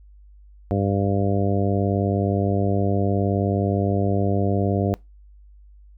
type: harmonic tone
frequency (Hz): 99.3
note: G2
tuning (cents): +23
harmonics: 1 / 2 / 3 / 4 / 5 / 6 / 7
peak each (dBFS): -22 / -25 / -27 / -28 / -29 / -30 / -30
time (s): 0.71-4.94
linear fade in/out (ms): 0
effects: noise-tail reverb RT60 0.2 s tail -23 dB re dry + added 50 Hz sine -45 dBFS peak until 5.97 s